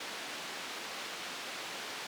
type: band-pass noise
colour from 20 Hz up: white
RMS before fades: -42 dBFS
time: 0-2.07 s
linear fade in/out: 5 ms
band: 240 to 3800 Hz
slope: 12 dB/octave
effects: none